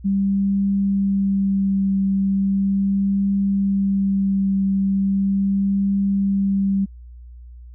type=tone with vibrato; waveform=sine; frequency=196 Hz; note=G3; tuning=in tune; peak=-16 dBFS; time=0.04-6.86 s; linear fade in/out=20 ms; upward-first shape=triangle; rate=0.38 Hz; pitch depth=15 cents each way; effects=added 60 Hz sine -37 dBFS peak until 7.74 s